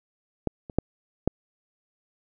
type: clicks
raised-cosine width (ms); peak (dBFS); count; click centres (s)
2; -11 / -25 / -7 / -7; 4; 0.473 / 0.698 / 0.786 / 1.276
effects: none